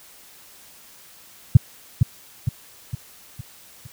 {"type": "tone with echo", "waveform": "sine", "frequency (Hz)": 120, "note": "B2", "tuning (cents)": -49, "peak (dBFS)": -3, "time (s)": [1.55, 1.57], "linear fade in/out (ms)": 5, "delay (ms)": 460, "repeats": 5, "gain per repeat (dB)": -6, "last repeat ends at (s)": 3.87, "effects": ["white hiss -48 dBFS RMS until 3.92 s"]}